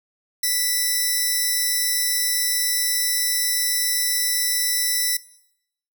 5% pulse tone pair together, 1975.5 / 5344 Hz, B6 / E8, 0 / +23 cents, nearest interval octave + perfect fourth, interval 1723 cents, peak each -12 / -16 dBFS, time 0.43-5.17 s, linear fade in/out 5 ms, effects noise-tail reverb RT60 0.8 s tail -22 dB re dry

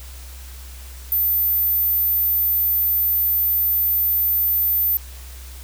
sine tone, 14080 Hz, A9, in tune, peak -16 dBFS, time 1.12-4.97 s, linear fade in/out 0 ms, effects added 64 Hz sine -35 dBFS peak until 5.63 s + white hiss -43 dBFS RMS until 5.63 s

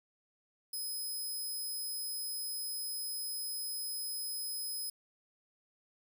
5% pulse tone, 5080 Hz, D#8, 35 cents sharp, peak -31 dBFS, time 0.73-4.9 s, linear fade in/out 5 ms, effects 11-bit

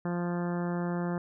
harmonic tone, 174.61 Hz, F3, in tune, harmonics 1 / 2 / 3 / 4 / 5 / 6 / 7 / 8 / 9 / 10, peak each -30 / -36 / -40 / -42 / -44 / -46 / -47 / -48 / -49 / -50 dBFS, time 0.05-1.18 s, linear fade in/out 2 ms, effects none

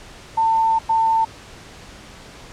sine tone bursts at uneven times, 897 Hz, A5, 33 cents sharp, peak -14 dBFS, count 2, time 0.37-0.79 / 0.89-1.25 s, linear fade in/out 10 ms, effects pink hiss -41 dBFS RMS until 2.52 s + low-pass 7000 Hz 12 dB/octave

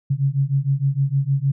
sine beating tone pair, 134.8 / 141.3 Hz, C#3 / C#3, -48 / +34 cents, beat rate 6.5 Hz, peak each -20 dBFS, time 0.1-1.52 s, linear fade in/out 10 ms, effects none

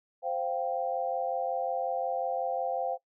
sine chord, C suspended fourth, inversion none, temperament equal, 523.3 / 698.5 / 784 Hz, C5 / F5 / G5, 0 / 0 / 0 cents, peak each -33 dBFS, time 0.22-2.98 s, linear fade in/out 50 ms, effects noise-tail reverb RT60 0.1 s tail -18 dB re dry

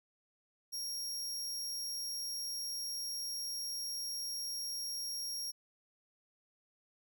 sawtooth tone, 5588 Hz, F8, in tune, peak -35 dBFS, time 0.72-5.52 s, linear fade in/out 20 ms, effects none

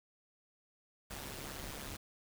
pink noise with amplitude modulation, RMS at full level -42 dBFS, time 1.1-1.97 s, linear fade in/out 10 ms, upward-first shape sine, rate 141 Hz, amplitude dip 65%, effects none

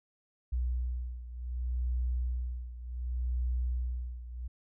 sine beating tone pair, 61.3 / 61.97 Hz, B1 / B1, -12 / +7 cents, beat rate 0.67 Hz, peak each -32 / -36 dBFS, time 0.52-4.48 s, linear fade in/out 10 ms, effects none

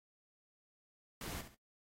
pink noise with echo, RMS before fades -45 dBFS, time 1.21-1.41 s, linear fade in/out 2 ms, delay 68 ms, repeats 2, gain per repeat -10 dB, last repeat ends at 1.546 s, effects noise-tail reverb RT60 0.1 s tail -17 dB re dry + AAC 48 kbps

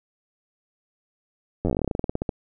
slowing click train, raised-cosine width 2 ms, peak -11 dBFS, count 21, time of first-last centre 1.65-2.292 s, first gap 10 ms, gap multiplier 1.11, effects none

